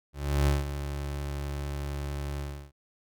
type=tone with ADSR envelope; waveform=30% pulse; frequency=71.1 Hz; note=C#2; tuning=45 cents sharp; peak=-18 dBFS; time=0.13-2.72 s; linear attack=340 ms; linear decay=170 ms; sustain=-11 dB; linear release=330 ms; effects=none